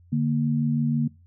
sine tone pair together, 146.96 / 233.1 Hz, D3 / A#3, +2 / 0 cents, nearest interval minor sixth, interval 798 cents, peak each -23 dBFS, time 0.12-1.08 s, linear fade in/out 10 ms, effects noise-tail reverb RT60 0.3 s tail -23 dB re dry + added 87 Hz sine -51 dBFS peak until 1.26 s

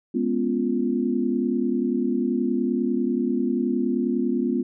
sine chord, C# dominant seventh, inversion second, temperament equal, 207.7 / 246.9 / 277.2 / 349.2 Hz, G#3 / B3 / C#4 / E#4, 0 / 0 / 0 / 0 cents, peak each -28 / -23 / -29 / -27 dBFS, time 0.14-4.63 s, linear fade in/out 10 ms, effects none

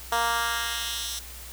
10% pulse tone with high-pass filter sweep, 233.1 Hz, A#3, in tune, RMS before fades -28 dBFS, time 0.12-1.19 s, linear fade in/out 2 ms, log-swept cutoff 760 to 4800 Hz, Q 1.2, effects added 60 Hz sine -43 dBFS peak until 1.52 s + white hiss -43 dBFS RMS until 1.52 s

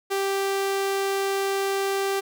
sawtooth tone, 392 Hz, G4, in tune, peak -19 dBFS, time 0.1-2.21 s, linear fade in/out 20 ms, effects none

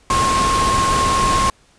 sine tone in noise, 1074 Hz, C6, 45 cents sharp, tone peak -15 dBFS, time 0.1-1.5 s, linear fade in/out 2 ms, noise pink, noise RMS -20 dBFS, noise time 0.1-1.5 s, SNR +2 dB, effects pink hiss -54 dBFS RMS until 1.78 s + resampled to 22050 Hz

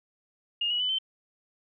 sine tone with pitch steps, 2839 / 2919 / 3001 / 3085 Hz, F7 / F#7 / F#7 / G7, +28 / -24 / +24 / -28 cents, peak -25 dBFS, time 0.61-0.986 s, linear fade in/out 5 ms, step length 94 ms, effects none

